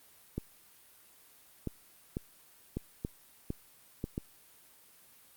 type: clicks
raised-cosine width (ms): 3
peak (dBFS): -21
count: 8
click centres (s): 0.38 / 1.673 / 2.169 / 2.77 / 3.049 / 3.504 / 4.041 / 4.179
effects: white hiss -60 dBFS RMS until 5.36 s + Opus 32 kbps